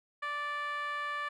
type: tone with band-pass filter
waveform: 10% pulse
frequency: 585 Hz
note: D5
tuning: 7 cents flat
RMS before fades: -36 dBFS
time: 0.22-1.29 s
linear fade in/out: 10 ms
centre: 1400 Hz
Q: 3.6
effects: none